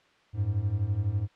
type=beating tone pair; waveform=triangle; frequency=93.4 / 105.4 Hz; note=F#2 / G#2; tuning=+17 / +26 cents; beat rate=12 Hz; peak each=-28 / -25 dBFS; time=0.33-1.28 s; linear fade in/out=50 ms; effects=white hiss -62 dBFS RMS until 1.35 s + low-pass 3000 Hz 12 dB/octave